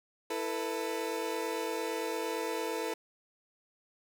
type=chord; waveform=30% pulse; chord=E suspended fourth; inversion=none; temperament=equal with one note detuned; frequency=329.6 / 445.1 / 493.9 Hz; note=E4 / A4 / B4; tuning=0 / +20 / 0 cents; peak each=-36 / -33 / -35 dBFS; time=0.3-2.94 s; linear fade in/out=5 ms; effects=none